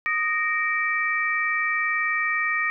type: tone cluster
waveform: sine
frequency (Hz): 1239 / 1858 / 2320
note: D#6 / A#6 / D7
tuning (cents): -8 / -6 / -22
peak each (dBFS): -28 / -24 / -26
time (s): 0.06-2.7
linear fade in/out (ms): 0
effects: none